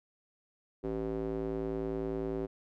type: tone with band-pass filter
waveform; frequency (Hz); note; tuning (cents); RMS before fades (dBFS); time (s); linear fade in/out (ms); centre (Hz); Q
square; 55; A1; 0; -35; 0.83-2.47; 20; 380; 2.7
effects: none